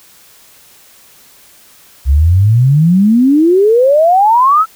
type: exponential sweep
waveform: sine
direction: up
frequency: 64.6 to 1345 Hz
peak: -5 dBFS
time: 2.05-4.66 s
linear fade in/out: 50 ms
effects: white hiss -43 dBFS RMS until 4.75 s